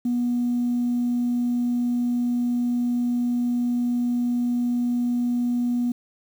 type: tone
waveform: sine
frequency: 242.6 Hz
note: B3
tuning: 31 cents flat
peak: -19 dBFS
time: 0.05-5.92 s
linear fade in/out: 5 ms
effects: tanh soft clip ceiling -17 dBFS + 8-bit